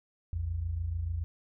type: tone pair together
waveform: sine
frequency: 57.78 / 84.7 Hz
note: A#1 / E2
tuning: -15 / +48 cents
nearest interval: perfect fifth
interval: 663 cents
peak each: -37 / -31 dBFS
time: 0.33-1.24 s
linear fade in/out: 0 ms
effects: none